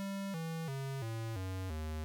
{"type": "tone with pitch steps", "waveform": "square", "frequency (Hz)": [196.5, 163.34, 135.77, 112.86, 93.81, 77.98], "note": ["G3", "E3", "C#3", "A2", "F#2", "D#2"], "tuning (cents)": [4, -16, -36, 44, 24, 4], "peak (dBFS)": -38, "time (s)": [0, 2.04], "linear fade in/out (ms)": 0, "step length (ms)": 340, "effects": []}